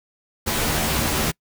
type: noise with comb filter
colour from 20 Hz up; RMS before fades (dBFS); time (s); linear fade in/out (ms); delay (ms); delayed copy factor
pink; -22; 0.46-1.32; 20; 13; +0.7
effects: noise-tail reverb RT60 0.1 s tail -26 dB re dry